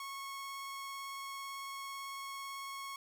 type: tone with vibrato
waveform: sawtooth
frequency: 1098 Hz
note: C#6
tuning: 17 cents flat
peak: -38 dBFS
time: 0-2.96 s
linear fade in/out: 2 ms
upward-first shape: sine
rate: 18 Hz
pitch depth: 9 cents each way
effects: none